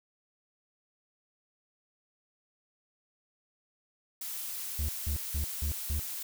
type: noise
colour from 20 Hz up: blue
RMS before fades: -38 dBFS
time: 4.21-6.23 s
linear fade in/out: 5 ms
type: tone bursts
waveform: triangle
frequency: 73.42 Hz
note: D2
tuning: in tune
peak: -27 dBFS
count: 5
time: 4.79-5.995 s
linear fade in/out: 0 ms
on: 97 ms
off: 180 ms
effects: none